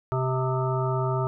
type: harmonic tone with a mistuned harmonic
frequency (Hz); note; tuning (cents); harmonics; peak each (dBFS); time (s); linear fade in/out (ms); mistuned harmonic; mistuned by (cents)
129.7; C3; -15; 1 / 3 / 5 / 7 / 9 / 10; -25 / -30 / -32 / -33 / -35 / -35; 0.12-1.27; 0; 9; +41
effects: none